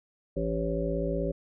harmonic tone, 55.9 Hz, A1, 28 cents sharp, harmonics 1 / 3 / 5 / 7 / 9 / 10, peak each -33 / -33 / -36 / -34 / -36 / -33 dBFS, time 0.36-1.32 s, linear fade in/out 10 ms, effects none

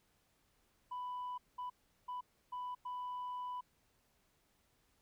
sine tone bursts at uneven times, 993 Hz, B5, 9 cents sharp, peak -38 dBFS, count 5, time 0.91-1.38 / 1.58-1.7 / 2.08-2.21 / 2.52-2.75 / 2.85-3.61 s, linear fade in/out 10 ms, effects tanh soft clip ceiling -38 dBFS + pink hiss -75 dBFS RMS until 5.01 s

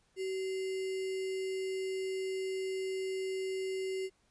sine tone with sample-and-hold, 379.8 Hz, F#4, 45 cents sharp, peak -33 dBFS, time 0.16-4.1 s, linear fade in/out 50 ms, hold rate 2450 Hz, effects pink hiss -72 dBFS RMS until 4.3 s + resampled to 22050 Hz

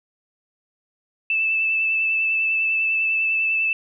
sine tone with vibrato, 2637 Hz, E7, in tune, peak -18 dBFS, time 1.3-3.73 s, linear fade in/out 2 ms, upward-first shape triangle, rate 10 Hz, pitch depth 18 cents each way, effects none

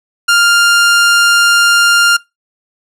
sawtooth tone, 1400 Hz, F6, 4 cents sharp, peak -3 dBFS, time 0.28-2.17 s, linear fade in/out 10 ms, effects noise-tail reverb RT60 0.2 s tail -22 dB re dry + low-pass 11000 Hz 12 dB/octave

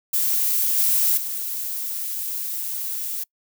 violet noise with level steps, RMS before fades -21 / -19 / -28 dBFS, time 0.13-3.24 s, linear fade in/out 10 ms, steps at 0.77 / 1.17 s, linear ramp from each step 5 ms, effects noise-tail reverb RT60 0.1 s tail -25 dB re dry

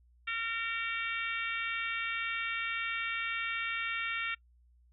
harmonic tone with a mistuned harmonic, 458.2 Hz, A#4, 30 cents flat, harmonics 3 / 4 / 5 / 6 / 7 / 8, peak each -38 / -39 / -37 / -39 / -45 / -46 dBFS, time 0.27-4.35 s, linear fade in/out 10 ms, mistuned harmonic 8, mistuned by -24 cents, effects noise-tail reverb RT60 0.1 s tail -24 dB re dry + added 60 Hz sine -61 dBFS peak until 4.92 s

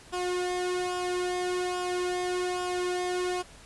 sawtooth tone with flanger, 360.5 Hz, F#4, 45 cents flat, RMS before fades -30 dBFS, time 0.12-3.43 s, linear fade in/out 20 ms, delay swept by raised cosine 0.47 to 2.07 ms, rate 1.2 Hz, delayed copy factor -0.65, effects pink hiss -51 dBFS RMS until 3.65 s + resampled to 24000 Hz

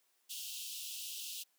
pink high-pass noise, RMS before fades -44 dBFS, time 0.29-1.44 s, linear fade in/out 20 ms, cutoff 2700 Hz, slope 96 dB/octave, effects white hiss -75 dBFS RMS until 1.58 s + high-pass 300 Hz 12 dB/octave

